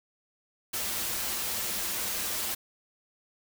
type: noise with comb filter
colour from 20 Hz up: white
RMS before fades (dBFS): -32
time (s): 0.73-2.55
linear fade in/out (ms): 10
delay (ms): 7.2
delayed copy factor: -0.55
effects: none